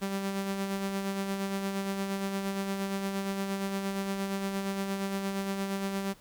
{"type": "tone with tremolo", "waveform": "sawtooth", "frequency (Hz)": 195.8, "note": "G3", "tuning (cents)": -2, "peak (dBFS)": -25, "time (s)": [0.01, 6.14], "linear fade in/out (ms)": 20, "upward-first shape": "sine", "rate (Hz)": 8.6, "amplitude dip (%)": 40, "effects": ["pink hiss -58 dBFS RMS until 6.2 s"]}